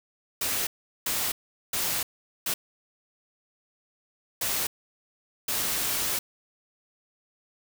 white noise bursts at uneven times, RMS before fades -28 dBFS, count 6, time 0.41-0.67 / 1.06-1.32 / 1.73-2.03 / 2.46-2.54 / 4.41-4.67 / 5.48-6.19 s, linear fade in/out 5 ms, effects none

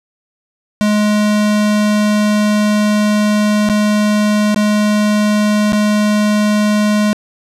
square tone with dropouts, 210 Hz, G#3, 19 cents sharp, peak -11 dBFS, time 0.81-7.13 s, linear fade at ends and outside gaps 0 ms, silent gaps 3.689-3.698 / 4.545-4.561 / 5.722-5.731 s, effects low-pass 10000 Hz 12 dB/octave

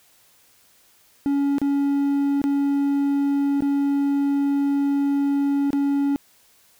triangle tone with dropouts, 281.1 Hz, C#4, 24 cents sharp, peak -16 dBFS, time 1.26-6.16 s, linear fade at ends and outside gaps 0 ms, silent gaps 1.583-1.616 / 2.416-2.44 / 3.606-3.622 / 5.705-5.731 s, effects white hiss -57 dBFS RMS until 6.79 s

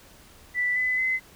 sine tone with pitch steps, 1975.5 / 2009 / 2043 Hz, B6 / B6 / C7, 0 / +29 / -42 cents, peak -22 dBFS, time 0.54-1.2 s, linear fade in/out 50 ms, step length 220 ms, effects pink hiss -52 dBFS RMS until 1.35 s

